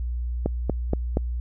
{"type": "click train", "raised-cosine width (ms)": 2, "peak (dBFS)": -9, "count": 4, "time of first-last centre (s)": [0.46, 1.171], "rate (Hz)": 4.22, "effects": ["added 60 Hz sine -25 dBFS peak until 1.4 s"]}